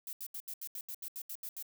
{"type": "noise bursts", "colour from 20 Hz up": "violet", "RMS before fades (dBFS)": -42, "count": 12, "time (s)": [0.07, 1.626], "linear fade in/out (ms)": 2, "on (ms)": 60, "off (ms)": 76, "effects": []}